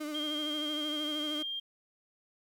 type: tone with vibrato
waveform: 35% pulse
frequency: 301.1 Hz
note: D4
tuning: 43 cents sharp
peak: -34 dBFS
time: 0-1.43 s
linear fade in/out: 10 ms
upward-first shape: sine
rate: 13 Hz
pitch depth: 41 cents each way
type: tone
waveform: sine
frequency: 3200 Hz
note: G7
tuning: 35 cents sharp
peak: -34 dBFS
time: 0.14-1.6 s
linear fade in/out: 10 ms
effects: 11-bit